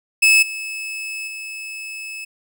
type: tone with level steps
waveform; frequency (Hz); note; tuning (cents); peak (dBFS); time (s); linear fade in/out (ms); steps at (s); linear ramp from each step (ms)
40% pulse; 2600; E7; -24; -9 / -25 / -28; 0.22-2.25; 10; 0.42 / 1.27; 10
effects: none